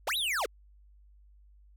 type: linear two-way sweep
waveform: square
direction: up then down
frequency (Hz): 349.2 to 4009 to 349.2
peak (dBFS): -29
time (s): 0.07-0.46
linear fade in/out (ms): 5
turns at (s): 0.17
effects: added 50 Hz sine -55 dBFS peak until 1.76 s